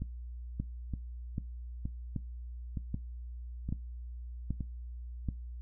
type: two click trains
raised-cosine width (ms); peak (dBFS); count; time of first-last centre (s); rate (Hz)
5; -21 / -24; 7 / 6; 0.6-5.287 / 0.02-4.607; 1.28 / 1.09
effects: noise-tail reverb RT60 0.2 s tail -19 dB re dry + added 60 Hz sine -40 dBFS peak until 5.61 s